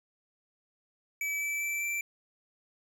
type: tone with pitch steps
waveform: square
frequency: 2299 / 2314 / 2328 / 2343 Hz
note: D7 / D7 / D7 / D7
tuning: -37 / -26 / -16 / -5 cents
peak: -31 dBFS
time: 1.21-2.01 s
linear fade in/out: 2 ms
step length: 200 ms
effects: none